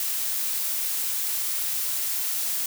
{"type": "noise", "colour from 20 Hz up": "blue", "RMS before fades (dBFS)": -27, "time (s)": [0, 2.66], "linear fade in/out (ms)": 2, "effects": []}